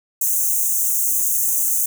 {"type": "high-pass noise", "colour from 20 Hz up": "white", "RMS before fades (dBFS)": -19, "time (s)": [0.21, 1.86], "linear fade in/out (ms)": 5, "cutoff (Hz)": 6100, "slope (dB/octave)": 96, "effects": []}